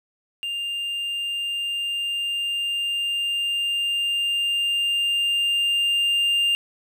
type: tone with level ramp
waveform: triangle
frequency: 2800 Hz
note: F7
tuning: 4 cents sharp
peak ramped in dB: -24 to -16 dBFS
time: 0.43-6.55 s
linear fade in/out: 0 ms
effects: none